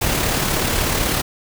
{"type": "noise with amplitude modulation", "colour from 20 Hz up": "pink", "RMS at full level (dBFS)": -18, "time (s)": [0.01, 1.22], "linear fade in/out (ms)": 10, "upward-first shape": "sine", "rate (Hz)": 36.3, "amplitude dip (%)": 35, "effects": []}